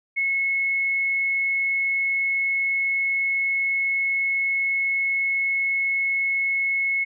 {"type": "tone", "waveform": "sine", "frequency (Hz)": 2186, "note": "C#7", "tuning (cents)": -25, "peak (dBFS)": -20, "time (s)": [0.16, 7.05], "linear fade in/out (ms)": 20, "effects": []}